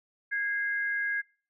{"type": "tone pair together", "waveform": "sine", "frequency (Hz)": [1642.6, 2093], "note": ["G#6", "C7"], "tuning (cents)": [-20, 0], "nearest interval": "major third", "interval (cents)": 420, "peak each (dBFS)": [-28, -35], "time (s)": [0.31, 1.22], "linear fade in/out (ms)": 20, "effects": ["noise-tail reverb RT60 0.4 s tail -24 dB re dry"]}